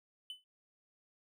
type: tone with exponential decay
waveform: triangle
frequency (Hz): 3014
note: F#7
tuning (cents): +31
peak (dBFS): -37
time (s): 0.3-0.44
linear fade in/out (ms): 1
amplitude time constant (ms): 30
effects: none